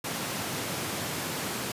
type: high-pass noise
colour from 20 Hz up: pink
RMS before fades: -33 dBFS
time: 0.04-1.72 s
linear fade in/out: 5 ms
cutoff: 110 Hz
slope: 24 dB/octave
effects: resampled to 32000 Hz